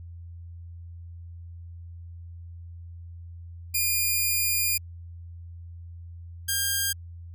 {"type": "tone pair in turn", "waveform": "5% pulse", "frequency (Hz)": [2422, 1607.3], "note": ["D#7", "G6"], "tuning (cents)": [-47, 43], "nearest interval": "perfect fifth", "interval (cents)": 710, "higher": "first", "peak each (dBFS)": -13, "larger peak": "neither", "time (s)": [[3.74, 4.78], [6.48, 6.93]], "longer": "first", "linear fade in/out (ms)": 10, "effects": ["added 85 Hz sine -39 dBFS peak until 7.34 s"]}